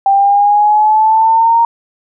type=exponential sweep; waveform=sine; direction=up; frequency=784 to 932.3 Hz; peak=-6 dBFS; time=0.06-1.65 s; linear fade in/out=2 ms; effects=none